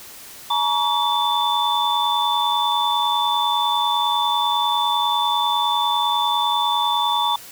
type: tone cluster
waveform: sine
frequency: 855 / 945 / 1130 / 3523 Hz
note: A5 / A#5 / C#6 / A7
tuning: -50 / +23 / +33 / +1 cents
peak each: -24 / -21 / -25 / -22 dBFS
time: 0.5-7.36 s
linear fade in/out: 5 ms
effects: white hiss -40 dBFS RMS until 7.51 s